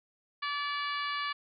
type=harmonic tone with a mistuned harmonic; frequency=577 Hz; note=D5; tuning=31 cents flat; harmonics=2 / 3 / 4 / 5 / 6 / 7 / 8; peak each=-34 / -38 / -40 / -42 / -44 / -45 / -46 dBFS; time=0.42-1.33 s; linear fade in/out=10 ms; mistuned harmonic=7; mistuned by=+21 cents; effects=none